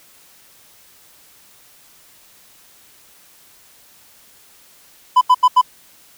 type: tone bursts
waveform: triangle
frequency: 1002 Hz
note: B5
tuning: 25 cents sharp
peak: -5 dBFS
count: 4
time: 5.16-5.615 s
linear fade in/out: 10 ms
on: 53 ms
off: 81 ms
effects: white hiss -49 dBFS RMS until 6.17 s